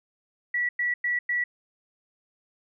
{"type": "tone bursts", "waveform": "sine", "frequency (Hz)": 1944, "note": "B6", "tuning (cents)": -28, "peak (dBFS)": -23, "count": 4, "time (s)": [0.54, 1.44], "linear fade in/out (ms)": 5, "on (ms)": 150, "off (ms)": 100, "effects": []}